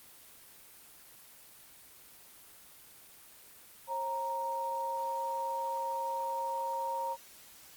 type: tone pair together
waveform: sine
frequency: 538 / 932.3 Hz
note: C5 / A#5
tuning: +48 / 0 cents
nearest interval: minor seventh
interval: 952 cents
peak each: -39 / -33 dBFS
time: 3.87-7.17 s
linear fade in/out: 50 ms
effects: white hiss -55 dBFS RMS until 7.76 s + Opus 24 kbps